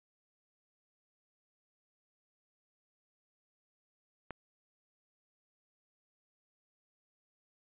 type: click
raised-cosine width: 0.5 ms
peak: -25 dBFS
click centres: 4.307 s
effects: resampled to 8000 Hz